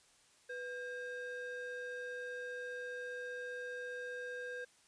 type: ring-modulated tone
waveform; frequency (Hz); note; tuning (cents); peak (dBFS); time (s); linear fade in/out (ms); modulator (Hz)
triangle; 1050; C6; +6; -36; 0.49-4.65; 10; 555
effects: white hiss -67 dBFS RMS until 4.87 s + resampled to 22050 Hz